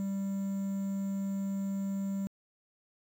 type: tone with quantisation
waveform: triangle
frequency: 196 Hz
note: G3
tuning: in tune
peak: -29 dBFS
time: 0-2.27 s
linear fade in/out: 0 ms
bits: 9
effects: AAC 64 kbps